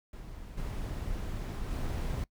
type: noise with level steps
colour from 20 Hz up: brown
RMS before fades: -44 / -36 / -33 dBFS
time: 0.13-2.24 s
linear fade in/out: 2 ms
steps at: 0.57 / 1.7 s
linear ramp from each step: 10 ms
effects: noise-tail reverb RT60 0.1 s tail -22 dB re dry